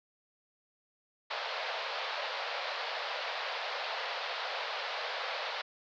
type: band-pass noise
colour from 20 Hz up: pink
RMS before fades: -37 dBFS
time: 1.3-5.62 s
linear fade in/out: 10 ms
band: 510 to 4700 Hz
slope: 48 dB/octave
effects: none